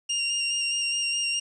25% pulse tone with vibrato, 2794 Hz, F7, in tune, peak -21 dBFS, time 0.09-1.4 s, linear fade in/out 10 ms, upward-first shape square, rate 4.8 Hz, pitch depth 14 cents each way, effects resampled to 24000 Hz + 9-bit

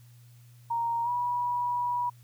sine tone with pitch glide, 932 to 971.6 Hz, A#5 to B5, -1 to -29 cents, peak -26 dBFS, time 0.7-2.1 s, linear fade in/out 10 ms, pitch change +72 cents, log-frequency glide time 1.04-1.09 s, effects added 120 Hz sine -51 dBFS peak until 2.23 s + white hiss -64 dBFS RMS until 2.23 s

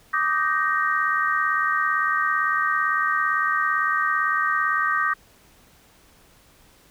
sine chord, Eb major seventh, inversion third, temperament just, 1166.7 / 1244.5 / 1555.6 / 1866.8 Hz, D6 / Eb6 / G6 / Bb6, -12 / 0 / -14 / +2 cents, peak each -25 dBFS, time 0.13-5.14 s, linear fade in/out 10 ms, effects pink hiss -55 dBFS RMS until 6.9 s

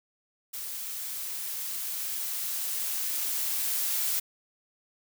blue noise with level ramp, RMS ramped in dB -37 to -28 dBFS, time 0.53-4.2 s, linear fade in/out 10 ms, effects none

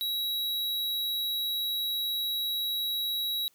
square tone, 3873 Hz, B7, 35 cents flat, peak -29 dBFS, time 0.01-3.48 s, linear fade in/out 0 ms, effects white hiss -66 dBFS RMS until 3.54 s

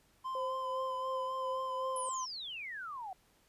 triangle tone with vibrato, 1029 Hz, C6, 29 cents flat, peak -34 dBFS, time 0.24-2.26 s, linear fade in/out 20 ms, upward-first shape sine, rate 3.8 Hz, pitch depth 32 cents each way
sine tone with tremolo, 524 Hz, C5, 2 cents sharp, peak -35 dBFS, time 0.35-2.09 s, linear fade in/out 2 ms, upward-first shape triangle, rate 2.8 Hz, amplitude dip 60%
sine exponential sweep, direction down, 10940 to 726 Hz, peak -40 dBFS, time 1.96-3.13 s, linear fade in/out 2 ms
effects pink hiss -69 dBFS RMS until 3.48 s + resampled to 32000 Hz

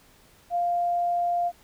sine tone, 698.5 Hz, F5, in tune, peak -22 dBFS, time 0.5-1.52 s, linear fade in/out 50 ms, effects pink hiss -57 dBFS RMS until 1.63 s

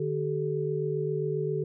sine tone cluster, 150.5 / 383.7 / 431.2 Hz, D3 / G4 / A4, +43 / -37 / -35 cents, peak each -31 dBFS, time 0-1.64 s, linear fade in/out 5 ms, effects none

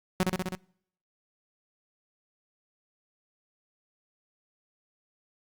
sawtooth tone with echo, 185 Hz, F#3, in tune, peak -18 dBFS, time 0.2-0.23 s, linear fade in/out 0 ms, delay 64 ms, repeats 5, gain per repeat -2 dB, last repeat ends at 0.55 s, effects noise-tail reverb RT60 0.7 s tail -26 dB re dry + Opus 48 kbps

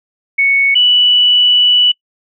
sine tone pair in turn, 2217 / 2959 Hz, C#7 / F#7, 0 / -1 cents, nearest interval perfect fourth, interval 499 cents, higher second, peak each -8 / -6 dBFS, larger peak second, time 0.38-0.75 / 0.75-1.92 s, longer second, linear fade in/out 10 ms, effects noise-tail reverb RT60 0.1 s tail -25 dB re dry

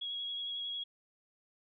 sine tone with vibrato, 3322 Hz, G#7, in tune, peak -36 dBFS, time 0.01-0.84 s, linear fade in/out 10 ms, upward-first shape triangle, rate 11 Hz, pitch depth 17 cents each way, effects none

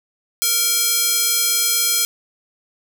square tone with high-pass filter, 464.1 Hz, A#4, 8 cents flat, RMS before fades -18 dBFS, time 0.42-2.05 s, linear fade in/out 0 ms, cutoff 5000 Hz, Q 0.65, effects none

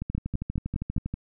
two click trains, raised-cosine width 5 ms, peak -16 / -18 dBFS, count 5 / 15, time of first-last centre 0.15-0.965 / 0.02-1.14 s, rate 4.91 / 12.5 Hz, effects none

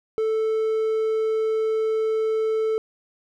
triangle tone, 440 Hz, A4, in tune, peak -18 dBFS, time 0.18-2.78 s, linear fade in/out 0 ms, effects none

